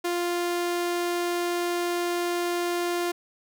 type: tone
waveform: sawtooth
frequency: 349.2 Hz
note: F4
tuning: in tune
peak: -21 dBFS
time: 0.04-3.12 s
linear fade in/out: 10 ms
effects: none